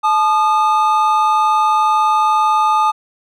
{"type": "tone pair together", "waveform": "triangle", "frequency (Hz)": [864, 1221.9], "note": ["A5", "D#6"], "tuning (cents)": [-32, -32], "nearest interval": "tritone", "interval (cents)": 600, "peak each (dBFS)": -12, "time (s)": [0.03, 2.92], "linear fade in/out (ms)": 20, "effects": []}